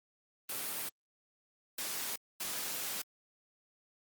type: noise bursts at uneven times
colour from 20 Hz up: white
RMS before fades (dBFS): -38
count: 3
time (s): 0.49-0.89 / 1.78-2.16 / 2.4-3.02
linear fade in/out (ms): 5
effects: high-pass 150 Hz 12 dB/octave + Opus 32 kbps